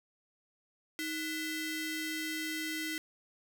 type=ring-modulated tone; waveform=sawtooth; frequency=1162 Hz; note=D6; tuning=19 cents flat; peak=-28 dBFS; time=0.99-2.98 s; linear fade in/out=0 ms; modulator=847 Hz; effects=none